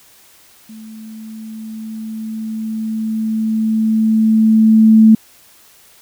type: tone with level ramp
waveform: sine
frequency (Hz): 220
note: A3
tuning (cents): 0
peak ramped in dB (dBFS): -32 to -3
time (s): 0.69-5.15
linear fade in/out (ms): 5
effects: white hiss -47 dBFS RMS until 6.01 s